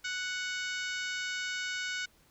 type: harmonic tone with a mistuned harmonic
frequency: 740 Hz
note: F#5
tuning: in tune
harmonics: 2 / 3 / 4 / 5 / 6 / 7 / 8 / 9 / 10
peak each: -36 / -40 / -42 / -44 / -46 / -47 / -48 / -49 / -50 dBFS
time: 0.04-2.06 s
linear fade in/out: 10 ms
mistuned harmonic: 9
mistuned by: -16 cents
effects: pink hiss -65 dBFS RMS until 2.3 s